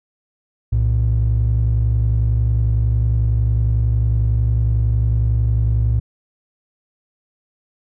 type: ring-modulated tone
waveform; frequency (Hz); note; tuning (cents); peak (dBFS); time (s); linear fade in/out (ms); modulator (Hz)
triangle; 87.4; F2; +2; -7; 0.72-6; 10; 25.5
effects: tanh soft clip ceiling -9 dBFS